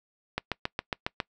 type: click train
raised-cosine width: 0.3 ms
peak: -12 dBFS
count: 7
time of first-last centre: 0.38-1.202 s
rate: 7.3 Hz
effects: noise-tail reverb RT60 0.1 s tail -24 dB re dry